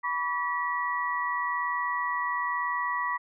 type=tone cluster; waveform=sine; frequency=981 / 1142 / 1937 Hz; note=B5 / D6 / B6; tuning=-12 / -49 / -34 cents; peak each=-31 dBFS; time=0.03-3.18 s; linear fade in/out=20 ms; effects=none